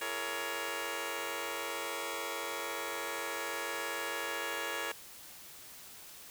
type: chord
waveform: 10% pulse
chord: A# half-diminished seventh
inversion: second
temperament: just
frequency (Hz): 335.6 / 419.5 / 466.2 / 559.4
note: E4 / G#4 / A#4 / C#5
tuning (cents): +31 / +17 / 0 / +16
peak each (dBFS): -36 / -35 / -32 / -32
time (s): 0.01-4.92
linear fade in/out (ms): 5
effects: white hiss -51 dBFS RMS until 6.3 s